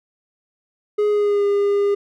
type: tone with pitch glide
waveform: triangle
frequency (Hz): 417.7 to 404.6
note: G#4 to G#4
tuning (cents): +10 to -45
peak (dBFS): -13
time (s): 0.98-1.95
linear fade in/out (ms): 10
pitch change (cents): -55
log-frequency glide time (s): 1.09-1.45
effects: none